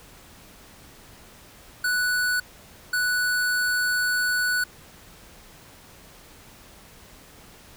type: tone bursts at uneven times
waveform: square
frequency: 1480 Hz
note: F#6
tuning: in tune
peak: -22 dBFS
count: 2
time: 1.84-2.4 / 2.93-4.64 s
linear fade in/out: 5 ms
effects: pink hiss -49 dBFS RMS until 7.76 s